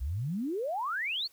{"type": "exponential sweep", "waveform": "sine", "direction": "up", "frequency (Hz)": [58.27, 4600], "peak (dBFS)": -30, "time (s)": [0, 1.28], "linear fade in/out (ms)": 20, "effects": ["white hiss -63 dBFS RMS until 1.32 s"]}